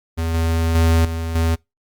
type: tone with level steps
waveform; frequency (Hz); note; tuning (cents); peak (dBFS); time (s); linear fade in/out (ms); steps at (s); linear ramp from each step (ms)
square; 82.2; E2; -4; -20 / -17 / -13 / -23 / -16; 0.17-1.56; 20; 0.34 / 0.75 / 1.05 / 1.35; 2
effects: noise-tail reverb RT60 0.2 s tail -25 dB re dry + Opus 48 kbps